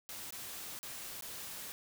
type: noise with dropouts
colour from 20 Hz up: white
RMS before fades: -45 dBFS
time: 0.09-1.72 s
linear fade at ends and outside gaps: 0 ms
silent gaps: 0.306-0.324 / 0.79-0.83 / 1.21-1.223 s
effects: none